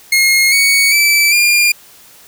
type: tone with pitch steps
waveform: sawtooth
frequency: 2150 / 2232 / 2318 / 2406 Hz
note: C7 / C#7 / D7 / D7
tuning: +47 / +11 / -23 / +41 cents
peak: -5 dBFS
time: 0.12-1.72 s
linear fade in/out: 5 ms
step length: 400 ms
effects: white hiss -42 dBFS RMS until 2.27 s